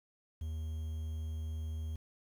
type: tone with quantisation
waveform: triangle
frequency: 78.8 Hz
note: D#2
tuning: 23 cents sharp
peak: -34 dBFS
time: 0.41-1.96 s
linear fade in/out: 5 ms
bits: 10
effects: none